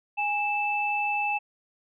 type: tone pair together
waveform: sine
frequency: 825.1 / 2637 Hz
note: G#5 / E7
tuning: -12 / 0 cents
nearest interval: octave + minor sixth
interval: 2012 cents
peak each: -27 dBFS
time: 0.17-1.39 s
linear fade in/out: 20 ms
effects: none